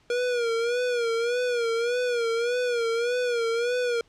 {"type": "tone with vibrato", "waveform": "square", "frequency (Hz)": 476.6, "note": "A#4", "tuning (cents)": 38, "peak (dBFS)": -24, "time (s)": [0.1, 4.01], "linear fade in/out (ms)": 2, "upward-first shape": "sine", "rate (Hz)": 1.7, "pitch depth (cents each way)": 76, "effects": ["pink hiss -62 dBFS RMS until 4.08 s", "low-pass 6000 Hz 12 dB/octave"]}